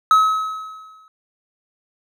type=tone with exponential decay; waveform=triangle; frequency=1283 Hz; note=E6; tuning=47 cents flat; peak=-6 dBFS; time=0.11-1.08 s; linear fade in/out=1 ms; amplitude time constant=210 ms; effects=none